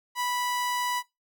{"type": "tone", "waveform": "sawtooth", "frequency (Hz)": 985, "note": "B5", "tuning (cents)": -5, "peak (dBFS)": -23, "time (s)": [0.15, 1.03], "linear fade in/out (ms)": 50, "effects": ["noise-tail reverb RT60 0.2 s tail -20 dB re dry"]}